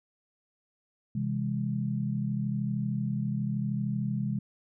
sine chord, C augmented, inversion none, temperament just, 130.81 / 163.52 / 204.4 Hz, C3 / E3 / G#3, 0 / -14 / -27 cents, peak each -31 / -35 / -31 dBFS, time 1.15-4.39 s, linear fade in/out 5 ms, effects none

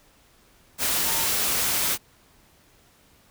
sine tone in noise, 911 Hz, A#5, 40 cents flat, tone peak -35 dBFS, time 1.04-1.29 s, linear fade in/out 50 ms, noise white, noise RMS -24 dBFS, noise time 0.78-1.98 s, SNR -14 dB, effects pink hiss -58 dBFS RMS until 3.3 s

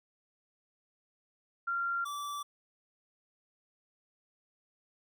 sine / square tone pair in turn, 1383 / 1160.6 Hz, F6 / D6, -17 / -21 cents, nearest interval minor third, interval 304 cents, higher first, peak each -30 / -37 dBFS, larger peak first, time 1.67-2.05 / 2.05-2.43 s, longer neither, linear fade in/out 10 ms, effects none

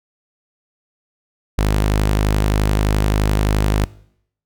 sawtooth tone, 51.6 Hz, G#1, 10 cents flat, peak -10 dBFS, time 1.58-3.85 s, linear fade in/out 5 ms, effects noise-tail reverb RT60 0.7 s tail -21 dB re dry

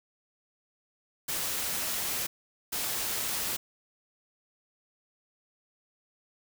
white noise bursts at uneven times, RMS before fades -32 dBFS, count 2, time 1.28-2.27 / 2.72-3.57 s, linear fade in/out 10 ms, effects none

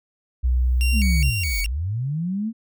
sine tone with pitch glide, 62.3 to 66 Hz, B1 to C2, +16 to +16 cents, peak -16 dBFS, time 0.43-1.31 s, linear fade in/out 20 ms, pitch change +100 cents, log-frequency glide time 0.88-1.07 s
violet noise with exponential growth, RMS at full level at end -32 dBFS, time 0.46-1.61 s, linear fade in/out 1 ms, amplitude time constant 250 ms
sawtooth tone with vibrato, 2489 Hz, D#7, in tune, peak -22 dBFS, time 0.81-1.66 s, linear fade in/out 0 ms, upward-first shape square, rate 2.4 Hz, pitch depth 180 cents each way
sine linear two-way sweep, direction down then up, 231.9 to 39.13 to 231.9 Hz, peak -22 dBFS, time 0.92-2.53 s, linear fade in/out 50 ms, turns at 1.6 s
effects none

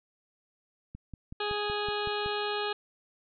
click train, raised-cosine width 5 ms, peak -29 dBFS, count 8, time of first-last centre 0.95-2.261 s, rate 5.34 Hz
harmonic tone, 415.3 Hz, G#4, in tune, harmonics 1 / 2 / 3 / 4 / 6 / 7 / 8 / 9 / 10, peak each -33 / -36 / -38 / -39 / -41 / -41 / -42 / -43 / -43 dBFS, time 1.4-2.73 s, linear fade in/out 5 ms
effects none

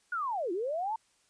sine linear two-way sweep, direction down then up, 1480 to 328.9 to 919 Hz, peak -30 dBFS, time 0.12-0.96 s, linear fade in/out 5 ms, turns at 0.52 s, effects white hiss -69 dBFS RMS until 1.29 s + resampled to 22050 Hz

